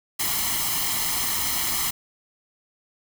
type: noise with comb filter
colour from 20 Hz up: white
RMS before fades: -25 dBFS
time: 0.19-1.91 s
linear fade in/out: 10 ms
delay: 0.97 ms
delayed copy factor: +0.7
effects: none